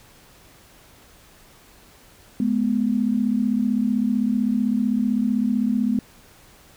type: tone pair together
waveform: sine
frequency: 211.6 / 247.3 Hz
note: G#3 / B3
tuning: +33 / +3 cents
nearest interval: minor third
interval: 270 cents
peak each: -21 dBFS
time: 2.4-5.99 s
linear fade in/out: 2 ms
effects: pink hiss -51 dBFS RMS until 6.76 s